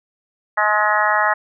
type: harmonic tone with a mistuned harmonic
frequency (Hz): 211.4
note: G#3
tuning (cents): +31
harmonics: 3 / 4 / 5 / 6 / 7 / 8 / 9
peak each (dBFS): -23 / -20 / -22 / -21 / -25 / -22 / -22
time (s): 0.57-1.34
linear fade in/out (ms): 10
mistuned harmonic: 7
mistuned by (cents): -29
effects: none